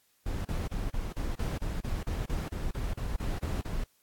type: noise bursts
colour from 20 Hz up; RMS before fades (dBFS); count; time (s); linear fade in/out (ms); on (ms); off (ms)
brown; -32; 16; 0.26-3.84; 5; 190; 36
effects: white hiss -69 dBFS RMS until 4.02 s + AAC 64 kbps